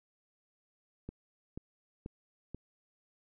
click train, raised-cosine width 3 ms, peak -28 dBFS, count 4, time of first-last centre 1.09-2.546 s, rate 2.06 Hz, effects none

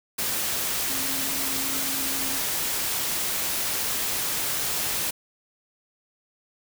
sine tone in noise, 270 Hz, C#4, 45 cents flat, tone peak -37 dBFS, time 0.89-2.38 s, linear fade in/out 10 ms, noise white, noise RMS -27 dBFS, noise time 0.18-5.11 s, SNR -13 dB, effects none

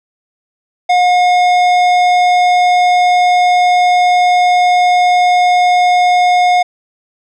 sine tone with tanh clipping, 719 Hz, F#5, 50 cents flat, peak -9 dBFS, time 0.89-6.63 s, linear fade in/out 10 ms, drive 14 dB, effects none

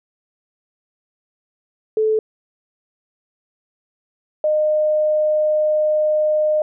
sine tone pair in turn, 435.4 / 611.7 Hz, A4 / D#5, -18 / -30 cents, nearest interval tritone, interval 588 cents, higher second, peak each -14 dBFS, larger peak neither, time 1.97-2.19 / 4.44-6.62 s, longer second, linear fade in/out 2 ms, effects none

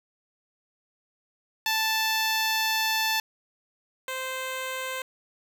10% pulse tone pair in turn, 880 / 519.9 Hz, A5 / C5, 0 / -11 cents, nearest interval major sixth, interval 911 cents, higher first, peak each -15 / -22 dBFS, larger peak first, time 1.66-3.2 / 4.08-5.02 s, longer first, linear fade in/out 2 ms, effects none

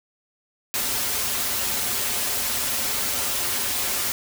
white noise with comb filter, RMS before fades -25 dBFS, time 0.74-4.12 s, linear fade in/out 0 ms, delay 6.2 ms, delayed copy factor -0.75, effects none

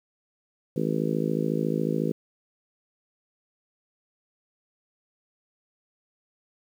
harmonic tone, 54 Hz, A1, 32 cents flat, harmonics 3 / 4 / 5 / 6 / 7 / 8 / 9, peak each -29 / -30 / -31 / -32 / -32 / -33 / -34 dBFS, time 0.76-2.12 s, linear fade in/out 5 ms, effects 9-bit

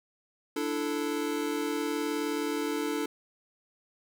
square chord, D suspended second, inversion none, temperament equal with one note detuned, 293.7 / 332.9 / 440 Hz, D4 / E4 / A4, 0 / +17 / 0 cents, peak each -33 / -36 / -34 dBFS, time 0.56-3.06 s, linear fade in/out 5 ms, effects none

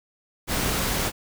pink noise, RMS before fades -25 dBFS, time 0.47-1.12 s, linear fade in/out 50 ms, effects none

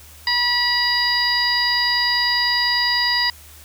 harmonic tone, 970 Hz, B5, 31 cents flat, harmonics 1 / 2 / 3 / 4 / 5, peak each -25 / -21 / -30 / -27 / -19 dBFS, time 0.27-3.3 s, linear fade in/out 2 ms, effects added 75 Hz sine -45 dBFS peak until 3.64 s + white hiss -45 dBFS RMS until 3.64 s

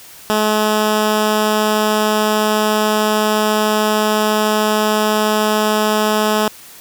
10% pulse tone, 213.7 Hz, G#3, 50 cents sharp, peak -5 dBFS, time 0.3-6.48 s, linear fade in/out 0 ms, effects white hiss -39 dBFS RMS until 6.8 s

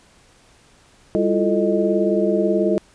sine tone cluster, 199 / 334.6 / 353 / 438.7 / 619 Hz, G3 / E4 / F4 / A4 / D#5, +26 / +26 / +19 / -5 / -9 cents, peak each -22 dBFS, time 1.15-2.78 s, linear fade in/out 0 ms, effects pink hiss -53 dBFS RMS until 2.94 s + resampled to 22050 Hz

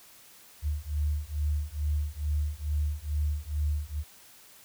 sine beating tone pair, 73.42 / 75.72 Hz, D2 / D#2, 0 / -47 cents, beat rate 2.3 Hz, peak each -30 dBFS, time 0.62-4.04 s, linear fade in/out 50 ms, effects white hiss -54 dBFS RMS until 4.64 s

